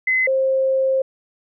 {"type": "tone pair in turn", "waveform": "sine", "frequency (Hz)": [2040, 530.4], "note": ["C7", "C5"], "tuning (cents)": [-44, 23], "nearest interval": "octave + major seventh", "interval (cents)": 2333, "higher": "first", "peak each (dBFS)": -15, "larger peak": "neither", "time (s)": [[0.07, 0.27], [0.27, 1.02]], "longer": "second", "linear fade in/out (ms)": 5, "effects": []}